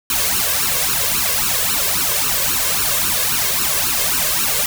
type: noise with flanger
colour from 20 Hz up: white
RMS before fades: -18 dBFS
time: 0.1-4.66 s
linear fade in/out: 2 ms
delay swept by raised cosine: 0.71 to 1.91 ms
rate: 3.7 Hz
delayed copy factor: +0.85
effects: none